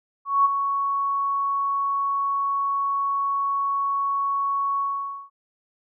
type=tone with ADSR envelope; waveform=sine; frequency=1112 Hz; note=C#6; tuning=5 cents sharp; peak=-13 dBFS; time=0.25-5.3 s; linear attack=200 ms; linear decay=22 ms; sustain=-8 dB; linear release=510 ms; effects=none